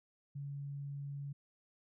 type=tone; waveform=sine; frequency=141.3 Hz; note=C#3; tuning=34 cents sharp; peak=-40 dBFS; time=0.35-1.33 s; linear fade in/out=10 ms; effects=none